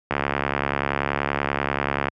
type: click train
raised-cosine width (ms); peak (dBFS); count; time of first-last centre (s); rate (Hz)
0.5; -6; 140; 0.11-2.084; 70.4
effects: high-pass 80 Hz 12 dB/octave